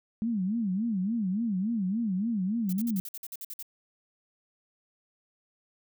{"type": "tone with vibrato", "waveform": "sine", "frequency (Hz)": 207.7, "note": "G#3", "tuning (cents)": 0, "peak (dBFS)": -26, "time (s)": [0.22, 3], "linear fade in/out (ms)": 0, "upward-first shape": "sine", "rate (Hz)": 3.5, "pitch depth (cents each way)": 230}
{"type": "noise bursts", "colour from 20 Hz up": "violet", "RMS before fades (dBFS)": -39, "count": 11, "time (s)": [2.69, 3.627], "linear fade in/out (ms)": 2, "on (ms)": 37, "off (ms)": 53}
{"effects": []}